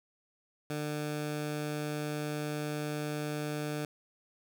15% pulse tone, 150 Hz, D3, 37 cents sharp, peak -27 dBFS, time 0.7-3.85 s, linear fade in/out 2 ms, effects none

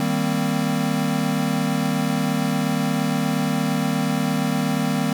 square chord, C minor seventh, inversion first, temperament equal, 155.56 / 196 / 233.1 / 261.6 Hz, Eb3 / G3 / Bb3 / C4, 0 / 0 / 0 / 0 cents, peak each -26 dBFS, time 0-5.13 s, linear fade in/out 2 ms, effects none

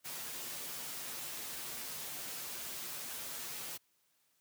white noise with comb filter, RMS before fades -43 dBFS, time 0.04-3.78 s, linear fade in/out 20 ms, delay 9.9 ms, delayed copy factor -0.6, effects white hiss -75 dBFS RMS until 4.4 s + high-pass 80 Hz 12 dB/octave

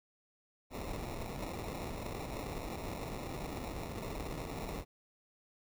pink noise with sample-and-hold, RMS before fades -41 dBFS, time 0.7-4.85 s, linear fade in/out 50 ms, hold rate 1575 Hz, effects none

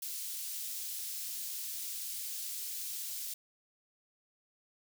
white high-pass noise, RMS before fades -40 dBFS, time 0.02-3.34 s, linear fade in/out 5 ms, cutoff 4100 Hz, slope 12 dB/octave, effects none

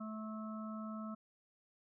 harmonic tone, 217.5 Hz, A3, 20 cents flat, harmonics 1 / 3 / 5 / 6, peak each -42 / -52 / -54 / -50 dBFS, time 0-1.15 s, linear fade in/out 10 ms, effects none

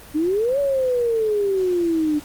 sine exponential two-way sweep, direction up then down, 293.7 to 572 to 293.7 Hz, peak -17 dBFS, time 0.14-2.2 s, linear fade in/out 20 ms, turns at 0.59 s, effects pink hiss -42 dBFS RMS until 2.24 s + Opus 32 kbps

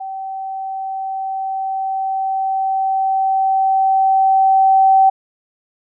sine tone with level ramp, 770 Hz, G5, 31 cents flat, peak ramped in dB -24 to -7 dBFS, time 0-5.1 s, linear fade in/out 10 ms, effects none

